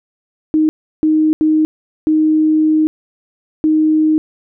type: tone bursts at uneven times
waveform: sine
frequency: 311.1 Hz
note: D#4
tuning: in tune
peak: -9 dBFS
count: 5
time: 0.54-0.69 / 1.03-1.33 / 1.41-1.65 / 2.07-2.87 / 3.64-4.18 s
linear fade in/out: 0 ms
effects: none